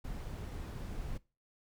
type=noise; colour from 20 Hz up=brown; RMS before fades=-41 dBFS; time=0.04-1.18 s; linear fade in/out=10 ms; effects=noise-tail reverb RT60 0.3 s tail -21 dB re dry